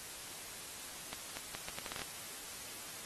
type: accelerating click train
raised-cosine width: 0.2 ms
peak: -22 dBFS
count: 10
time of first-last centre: 1.13-2.018 s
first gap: 240 ms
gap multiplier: 0.75
effects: white hiss -47 dBFS RMS until 3.05 s + AAC 32 kbps